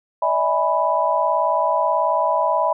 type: chord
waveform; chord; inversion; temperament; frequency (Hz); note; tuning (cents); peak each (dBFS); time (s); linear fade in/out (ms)
sine; E dominant seventh; third; equal with one note detuned; 587.3 / 645.7 / 830.6 / 987.8; D5 / E5 / G#5 / B5; 0 / -36 / 0 / 0; -24 / -21 / -25 / -19; 0.22-2.73; 5
effects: none